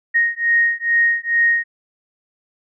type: beating tone pair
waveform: sine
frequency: 1864.7 / 1867 Hz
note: A#6 / A#6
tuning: 0 / +2 cents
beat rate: 2.3 Hz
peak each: -17 dBFS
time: 0.14-1.64 s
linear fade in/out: 20 ms
effects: none